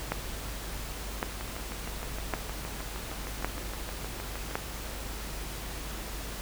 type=two click trains; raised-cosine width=0.5 ms; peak=-13 / -23 dBFS; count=5 / 21; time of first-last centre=0.12-4.555 / 1.41-4.511 s; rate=0.902 / 6.45 Hz; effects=added 50 Hz sine -39 dBFS peak until 6.41 s + pink hiss -40 dBFS RMS until 6.41 s